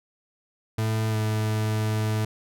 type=tone with pitch glide; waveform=40% pulse; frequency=110.1 to 108.33 Hz; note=A2 to A2; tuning=+2 to -26 cents; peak=-22 dBFS; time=0.78-2.25 s; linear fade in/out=5 ms; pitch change=-28 cents; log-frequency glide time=1.1-1.16 s; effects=none